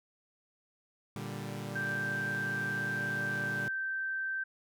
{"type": "chord", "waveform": "sawtooth", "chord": "G minor", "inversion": "first", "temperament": "equal", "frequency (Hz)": [116.54, 146.83, 196], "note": ["Bb2", "D3", "G3"], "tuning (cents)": [0, 0, 0], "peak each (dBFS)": -38, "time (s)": [1.16, 3.68], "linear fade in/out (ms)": 0}
{"type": "tone with pitch glide", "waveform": "sine", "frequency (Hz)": [1568, 1557.2], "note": ["G6", "G6"], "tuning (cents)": [0, -12], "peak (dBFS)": -32, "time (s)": [1.75, 4.44], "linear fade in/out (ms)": 10, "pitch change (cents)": -12, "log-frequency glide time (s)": [3.04, 3.76]}
{"effects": []}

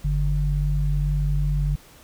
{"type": "tone pair together", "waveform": "sine", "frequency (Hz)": [47.74, 145.9], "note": ["G1", "D3"], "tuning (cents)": [-45, -11], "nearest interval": "octave + perfect fifth", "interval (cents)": 1934, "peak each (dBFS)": [-21, -23], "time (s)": [0.04, 1.76], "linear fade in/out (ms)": 10, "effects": ["pink hiss -50 dBFS RMS until 2.03 s"]}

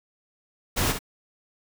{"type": "noise with echo", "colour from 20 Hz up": "pink", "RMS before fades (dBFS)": -24, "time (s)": [0.76, 0.93], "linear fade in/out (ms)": 20, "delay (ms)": 61, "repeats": 1, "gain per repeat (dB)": -7, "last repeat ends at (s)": 0.991, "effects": []}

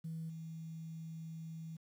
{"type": "tone with level steps", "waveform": "sine", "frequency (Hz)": 162, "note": "E3", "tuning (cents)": -30, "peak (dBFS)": [-39, -43], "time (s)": [0.04, 1.77], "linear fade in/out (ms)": 10, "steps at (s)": 0.29, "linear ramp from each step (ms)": 10, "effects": ["tanh soft clip ceiling -35 dBFS", "11-bit"]}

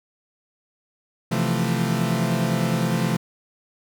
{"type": "chord", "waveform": "40% pulse", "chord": "F major seventh", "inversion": "second", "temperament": "equal", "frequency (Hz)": [130.81, 164.81, 174.61, 220], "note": ["C3", "E3", "F3", "A3"], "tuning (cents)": [0, 0, 0, 0], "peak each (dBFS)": -25, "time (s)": [1.31, 3.17], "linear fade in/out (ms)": 10, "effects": []}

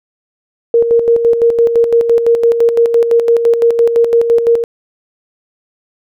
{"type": "tone with tremolo", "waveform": "sine", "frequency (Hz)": 466.2, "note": "A#4", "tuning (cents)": 0, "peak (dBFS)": -5, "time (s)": [0.74, 4.64], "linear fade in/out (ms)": 2, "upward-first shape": "square", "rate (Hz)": 5.9, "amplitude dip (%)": 55, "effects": []}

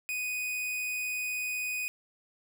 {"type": "tone", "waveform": "45% pulse", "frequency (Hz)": 2489, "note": "D#7", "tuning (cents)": 0, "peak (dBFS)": -31, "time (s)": [0.09, 1.88], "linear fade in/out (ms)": 0, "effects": []}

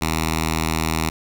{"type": "tone with notch filter", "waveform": "5% pulse", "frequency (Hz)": 79.9, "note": "D#2", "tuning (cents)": 47, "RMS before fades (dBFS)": -22, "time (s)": [0.01, 1.1], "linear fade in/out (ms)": 10, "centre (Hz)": 530, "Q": 0.74, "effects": []}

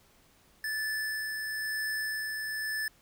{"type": "tone with tremolo", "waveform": "square", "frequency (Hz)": 1746, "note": "A6", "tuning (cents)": -14, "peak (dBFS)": -31, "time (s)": [0.64, 2.88], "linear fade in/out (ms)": 2, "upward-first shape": "sine", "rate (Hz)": 1, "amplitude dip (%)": 30, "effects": ["pink hiss -63 dBFS RMS until 3.01 s"]}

